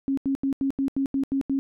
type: tone bursts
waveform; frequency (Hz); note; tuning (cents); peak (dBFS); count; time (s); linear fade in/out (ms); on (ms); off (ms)
sine; 272.4; C#4; -30; -21; 9; 0.08-1.59; 0; 94; 83
effects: none